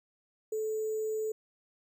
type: tone with sample-and-hold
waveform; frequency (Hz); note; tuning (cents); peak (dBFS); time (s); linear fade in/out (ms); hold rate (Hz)
sine; 435.2; A4; -19; -30; 0.52-1.32; 5; 7350
effects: none